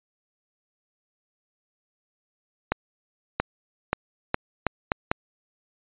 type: accelerating click train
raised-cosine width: 0.5 ms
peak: -6 dBFS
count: 7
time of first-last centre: 2.72-5.115 s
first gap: 680 ms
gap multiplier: 0.78
effects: resampled to 8000 Hz